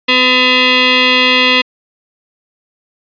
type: tone with frequency modulation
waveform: sine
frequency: 255.7 Hz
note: C4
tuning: 40 cents flat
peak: -7 dBFS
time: 0.08-1.62 s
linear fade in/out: 10 ms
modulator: 760 Hz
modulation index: 4.7
effects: resampled to 11025 Hz